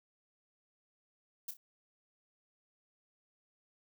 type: noise with echo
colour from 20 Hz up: violet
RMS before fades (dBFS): -40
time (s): 1.48-1.51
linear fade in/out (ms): 5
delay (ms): 30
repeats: 2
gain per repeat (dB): -10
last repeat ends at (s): 1.57
effects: none